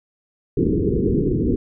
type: low-pass noise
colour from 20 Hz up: white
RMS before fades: -19 dBFS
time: 0.57-1.56 s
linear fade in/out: 5 ms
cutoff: 450 Hz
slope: 96 dB/octave
effects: none